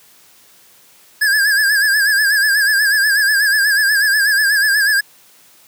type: tone with vibrato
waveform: square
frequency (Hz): 1661.2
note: G#6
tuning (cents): 0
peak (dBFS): -12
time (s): 1.21-5.01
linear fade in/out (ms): 10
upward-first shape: sine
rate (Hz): 8.2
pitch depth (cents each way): 85
effects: white hiss -48 dBFS RMS until 5.67 s + high-pass 100 Hz 12 dB/octave